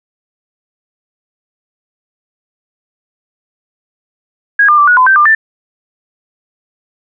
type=tone with pitch steps; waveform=sine; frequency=1645 / 1200 / 1170 / 1459 / 1017 / 1559 / 1195 / 1774 Hz; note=G#6 / D6 / D6 / F#6 / C6 / G6 / D6 / A6; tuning=-17 / +37 / -7 / -25 / -50 / -10 / +30 / +14 cents; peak=-4 dBFS; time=4.59-5.35 s; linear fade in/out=5 ms; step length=95 ms; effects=none